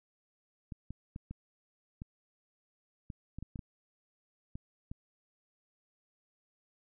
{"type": "clicks", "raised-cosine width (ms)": 5, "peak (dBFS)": -29, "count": 12, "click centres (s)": [0.722, 0.906, 1.161, 1.31, 2.019, 3.102, 3.386, 3.426, 3.558, 3.592, 4.555, 4.915], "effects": []}